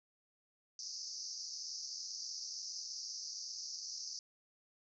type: band-pass noise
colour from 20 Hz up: pink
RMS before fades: -45 dBFS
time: 0.79-4.19 s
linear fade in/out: 2 ms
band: 4700 to 6200 Hz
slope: 96 dB/octave
effects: none